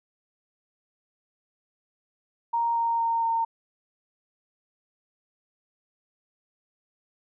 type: tone with pitch steps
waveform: sine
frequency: 932.3 / 926.4 / 920.5 / 914.7 Hz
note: A#5 / A#5 / A#5 / A#5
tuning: 0 / -11 / -22 / -33 cents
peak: -22 dBFS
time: 2.53-3.45 s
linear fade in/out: 10 ms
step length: 230 ms
effects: none